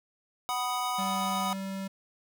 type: chord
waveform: square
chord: B major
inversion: second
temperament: equal with one note detuned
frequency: 745.1 / 987.8 / 1244.5 Hz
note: F#5 / B5 / D#6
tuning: +12 / 0 / 0 cents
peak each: -34 dBFS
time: 0.49-1.53 s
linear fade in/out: 0 ms
type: tone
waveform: square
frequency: 193.5 Hz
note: G3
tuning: 22 cents flat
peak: -34 dBFS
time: 0.98-1.88 s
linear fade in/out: 10 ms
effects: none